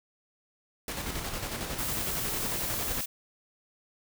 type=noise with tremolo; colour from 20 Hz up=pink; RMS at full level=-34 dBFS; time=0.88-3.01 s; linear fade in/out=2 ms; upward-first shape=square; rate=11 Hz; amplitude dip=35%
type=noise; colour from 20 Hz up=blue; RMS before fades=-34 dBFS; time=1.78-3.06 s; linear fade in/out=10 ms
effects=none